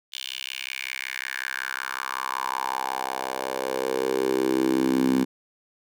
10% pulse tone with high-pass filter sweep, 65.41 Hz, C2, in tune, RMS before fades -27 dBFS, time 0.12-5.25 s, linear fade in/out 20 ms, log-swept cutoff 3300 to 240 Hz, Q 4.1, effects none

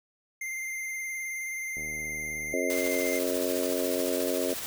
square tone with vibrato, 2093 Hz, C7, in tune, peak -33 dBFS, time 0.41-3.19 s, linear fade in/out 5 ms, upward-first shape sine, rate 19 Hz, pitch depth 19 cents each way
click train, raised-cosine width 2 ms, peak -32 dBFS, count 60, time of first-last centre 1.77-2.536 s, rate 77 Hz
harmonic tone, 89.6 Hz, F2, 45 cents sharp, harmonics 3 / 4 / 5 / 6 / 7, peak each -33 / -33 / -33 / -33 / -33 dBFS, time 2.53-4.54 s, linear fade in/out 5 ms
white noise with tremolo, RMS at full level -35 dBFS, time 2.7-4.66 s, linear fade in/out 0 ms, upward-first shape square, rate 14 Hz, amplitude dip 25%
effects none

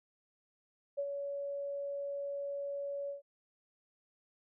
sine tone with ADSR envelope, 564 Hz, C#5, 30 cents sharp, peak -31 dBFS, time 0.97-3.22 s, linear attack 20 ms, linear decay 60 ms, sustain -5 dB, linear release 130 ms, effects none

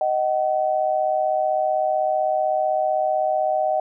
sine tone pair together, 622.3 / 758.1 Hz, D#5 / F#5, 0 / +42 cents, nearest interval minor third, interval 342 cents, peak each -21 dBFS, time 0.01-3.8 s, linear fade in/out 2 ms, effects none

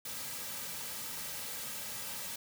white noise with comb filter, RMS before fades -41 dBFS, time 0.05-2.36 s, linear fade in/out 5 ms, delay 2.8 ms, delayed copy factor -0.65, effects none

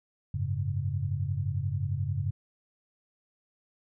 sine chord, F# suspended second, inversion none, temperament equal, 92.5 / 103.83 / 138.59 Hz, F#2 / G#2 / C#3, 0 / 0 / 0 cents, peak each -32 dBFS, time 0.34-2.31 s, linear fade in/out 5 ms, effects none

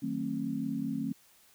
sine chord, D# diminished seventh, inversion none, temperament just, 155.56 / 186.68 / 224 / 268.8 Hz, D#3 / F#3 / A3 / C4, 0 / +16 / +31 / +47 cents, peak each -40 / -40 / -35 / -34 dBFS, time 0.02-1.13 s, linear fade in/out 10 ms, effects white hiss -62 dBFS RMS until 1.54 s

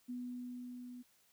sine tone with level ramp, 246.9 Hz, B3, in tune, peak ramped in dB -39 to -47 dBFS, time 0.08-1.03 s, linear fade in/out 20 ms, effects white hiss -71 dBFS RMS until 1.32 s

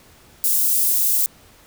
white high-pass noise, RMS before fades -18 dBFS, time 0.44-1.26 s, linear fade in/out 0 ms, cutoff 9900 Hz, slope 12 dB/octave, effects pink hiss -50 dBFS RMS until 1.66 s

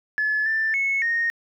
sine tone with pitch steps, 1718 / 1774 / 2195 / 1855 Hz, A6 / A6 / C#7 / A#6, -42 / +14 / -18 / -9 cents, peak -19 dBFS, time 0.18-1.3 s, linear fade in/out 0 ms, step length 280 ms, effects tanh soft clip ceiling -15 dBFS + 10-bit

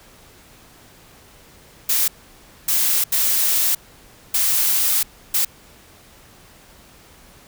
blue noise bursts at uneven times, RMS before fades -18 dBFS, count 5, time 1.89-2.08 / 2.68-3.04 / 3.12-3.75 / 4.34-5.03 / 5.34-5.45 s, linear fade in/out 5 ms, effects pink hiss -48 dBFS RMS until 7.47 s

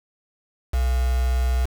sine tone with quantisation, 62.6 Hz, B1, 24 cents sharp, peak -18 dBFS, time 0.73-1.66 s, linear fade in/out 10 ms, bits 5, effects none

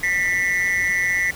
triangle tone with amplitude modulation, 1975.5 Hz, B6, in tune, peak -12 dBFS, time 0.03-1.31 s, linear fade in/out 5 ms, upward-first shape sine, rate 184 Hz, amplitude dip 95%, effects pink hiss -37 dBFS RMS until 1.35 s

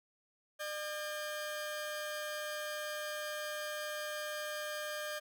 sawtooth tone pair together, 603 / 1609.8 Hz, D5 / G6, +46 / +46 cents, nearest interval octave + perfect fourth, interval 1700 cents, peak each -36 / -39 dBFS, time 0.59-5.2 s, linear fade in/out 20 ms, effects none

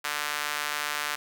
sawtooth tone with high-pass filter, 147.8 Hz, D3, 11 cents sharp, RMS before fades -31 dBFS, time 0.04-1.16 s, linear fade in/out 10 ms, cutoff 1400 Hz, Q 1.2, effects none

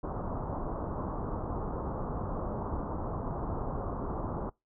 pink low-pass noise, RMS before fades -35 dBFS, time 0.03-4.5 s, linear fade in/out 10 ms, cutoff 1200 Hz, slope 48 dB/octave, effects noise-tail reverb RT60 0.2 s tail -24 dB re dry

